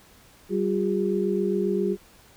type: tone cluster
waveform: sine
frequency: 193.4 / 357.8 / 405.3 Hz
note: G3 / F4 / G#4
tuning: -23 / +42 / -42 cents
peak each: -26 dBFS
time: 0.49-1.97 s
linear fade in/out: 50 ms
effects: pink hiss -54 dBFS RMS until 2.36 s